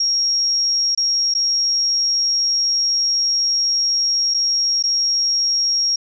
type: tone with dropouts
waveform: sine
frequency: 5588 Hz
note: F8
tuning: in tune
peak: -15 dBFS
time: 0-5.96 s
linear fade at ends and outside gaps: 5 ms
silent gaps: 0.95-0.975 / 1.34-1.349 / 4.34-4.344 / 4.827-4.837 s
effects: none